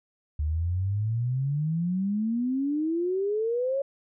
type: exponential sweep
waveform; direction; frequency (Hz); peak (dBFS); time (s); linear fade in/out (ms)
sine; up; 73 to 560; -24; 0.39-3.82; 5
effects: none